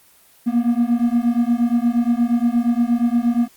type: beating tone pair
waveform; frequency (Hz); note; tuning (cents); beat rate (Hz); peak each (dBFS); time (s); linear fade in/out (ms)
triangle; 233.6 / 242.1; A#3 / B3; +4 / -34; 8.5; -16; 0.46-3.48; 20
effects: white hiss -52 dBFS RMS until 3.56 s + Opus 24 kbps